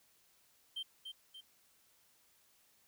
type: tone with echo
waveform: triangle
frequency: 3136 Hz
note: G7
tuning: in tune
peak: -36 dBFS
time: 0.76-0.83 s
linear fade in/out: 10 ms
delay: 290 ms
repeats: 2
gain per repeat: -6 dB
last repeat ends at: 1.41 s
effects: tanh soft clip ceiling -33 dBFS + white hiss -70 dBFS RMS until 2.87 s